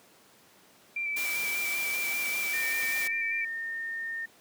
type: tone with vibrato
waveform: sine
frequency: 2339 Hz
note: D7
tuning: 8 cents flat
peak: -29 dBFS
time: 0.96-3.45 s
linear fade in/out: 5 ms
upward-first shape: square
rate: 5.1 Hz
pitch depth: 20 cents each way
type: noise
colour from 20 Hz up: white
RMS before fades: -36 dBFS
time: 1.16-3.08 s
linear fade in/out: 10 ms
type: tone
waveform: sine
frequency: 1824 Hz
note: A#6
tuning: 38 cents flat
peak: -32 dBFS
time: 2.53-4.26 s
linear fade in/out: 10 ms
effects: pink hiss -58 dBFS RMS until 4.4 s + high-pass 200 Hz 12 dB/octave